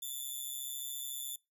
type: tone with amplitude modulation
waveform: 5% pulse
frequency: 3511 Hz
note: A7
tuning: 4 cents flat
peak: -28 dBFS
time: 0.02-1.36 s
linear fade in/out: 5 ms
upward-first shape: sine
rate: 134 Hz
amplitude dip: 65%
effects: noise-tail reverb RT60 0.2 s tail -21 dB re dry